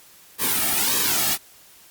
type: noise with flanger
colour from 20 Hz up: white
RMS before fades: -21 dBFS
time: 0.38-1.38 s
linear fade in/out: 50 ms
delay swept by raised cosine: 1.4 to 2 ms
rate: 1.7 Hz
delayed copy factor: -0.75
effects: white hiss -50 dBFS RMS until 1.9 s + Opus 48 kbps